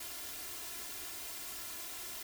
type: noise with comb filter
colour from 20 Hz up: white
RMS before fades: -44 dBFS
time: 0-2.23 s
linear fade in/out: 5 ms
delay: 2.9 ms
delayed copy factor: +0.8
effects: none